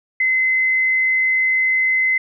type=tone with frequency modulation; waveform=sine; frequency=2050 Hz; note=C7; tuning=36 cents flat; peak=-14 dBFS; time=0.2-2.18 s; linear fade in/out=5 ms; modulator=46.2 Hz; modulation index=0.21; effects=none